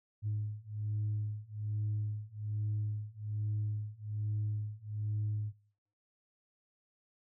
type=beating tone pair; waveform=sine; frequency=105.1 / 106.3 Hz; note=G#2 / G#2; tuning=+21 / +41 cents; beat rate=1.2 Hz; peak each=-36 / -35 dBFS; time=0.22-5.53 s; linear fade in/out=50 ms; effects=noise-tail reverb RT60 0.7 s tail -26 dB re dry + tanh soft clip ceiling -28 dBFS

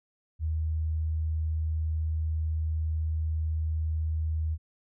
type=tone; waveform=sine; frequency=79 Hz; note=D#2; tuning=27 cents sharp; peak=-26 dBFS; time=0.39-4.58 s; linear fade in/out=50 ms; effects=none

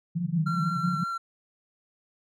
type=band-pass noise; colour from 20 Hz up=pink; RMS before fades=-28 dBFS; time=0.15-1.04 s; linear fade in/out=10 ms; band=150 to 180 Hz; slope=96 dB/octave
type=tone with vibrato; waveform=triangle; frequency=1363 Hz; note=F6; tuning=43 cents flat; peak=-27 dBFS; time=0.46-1.18 s; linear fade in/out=10 ms; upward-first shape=square; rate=5.3 Hz; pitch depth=9 cents each way
effects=none

